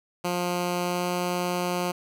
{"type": "tone with pitch glide", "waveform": "10% pulse", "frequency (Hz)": [177, 178.03], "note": ["F3", "F3"], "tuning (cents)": [23, 34], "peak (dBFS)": -17, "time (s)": [0.24, 1.92], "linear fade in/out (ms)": 10, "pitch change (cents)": 11, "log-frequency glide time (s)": [0.81, 1.09], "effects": []}